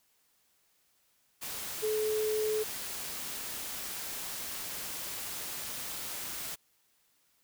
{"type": "tone in noise", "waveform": "sine", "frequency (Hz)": 430.5, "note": "A4", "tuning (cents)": -38, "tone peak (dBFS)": -28, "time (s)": [1.82, 2.64], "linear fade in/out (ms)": 20, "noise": "white", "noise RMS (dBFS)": -39, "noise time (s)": [1.41, 6.56], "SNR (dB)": 8, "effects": ["white hiss -71 dBFS RMS until 7.43 s"]}